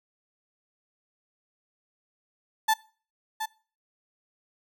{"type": "tone with echo", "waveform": "35% pulse", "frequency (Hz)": 878, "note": "A5", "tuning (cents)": -4, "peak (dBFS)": -18, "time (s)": [2.68, 2.74], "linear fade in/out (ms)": 10, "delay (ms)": 720, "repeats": 1, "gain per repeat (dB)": -9, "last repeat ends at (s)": 3.46, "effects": ["noise-tail reverb RT60 0.4 s tail -22 dB re dry"]}